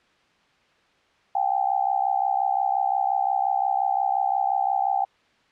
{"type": "tone with amplitude modulation", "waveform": "sine", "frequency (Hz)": 784, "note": "G5", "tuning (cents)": 0, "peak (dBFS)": -16, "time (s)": [1.35, 5.05], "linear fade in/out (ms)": 5, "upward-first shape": "sine", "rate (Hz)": 65.7, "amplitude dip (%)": 95, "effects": ["white hiss -61 dBFS RMS until 5.51 s", "low-pass 3000 Hz 12 dB/octave"]}